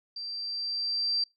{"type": "tone with level ramp", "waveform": "sine", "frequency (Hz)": 4699, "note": "D8", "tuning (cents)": 0, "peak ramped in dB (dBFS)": [-35, -24], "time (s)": [0.16, 1.24], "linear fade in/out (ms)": 5, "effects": ["noise-tail reverb RT60 0.2 s tail -25 dB re dry"]}